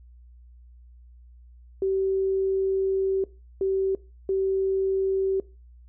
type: tone bursts at uneven times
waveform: sine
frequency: 384.8 Hz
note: G4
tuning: 32 cents flat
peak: -21 dBFS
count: 3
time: 1.82-3.24 / 3.61-3.95 / 4.29-5.4 s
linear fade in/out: 2 ms
effects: noise-tail reverb RT60 0.3 s tail -20 dB re dry + added 60 Hz sine -47 dBFS peak until 5.88 s